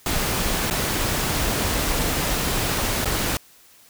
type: noise with dropouts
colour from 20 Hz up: pink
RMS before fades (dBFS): -23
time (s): 0.06-3.37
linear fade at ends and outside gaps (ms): 1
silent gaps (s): 0.7-0.709 / 3.046-3.056
effects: white hiss -52 dBFS RMS until 3.89 s